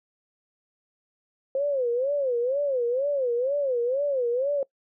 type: tone with vibrato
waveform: sine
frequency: 523.3 Hz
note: C5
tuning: in tune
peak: -22 dBFS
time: 1.55-4.63 s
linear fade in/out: 2 ms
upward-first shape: sine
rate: 2.1 Hz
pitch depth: 180 cents each way
effects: noise-tail reverb RT60 0.1 s tail -23 dB re dry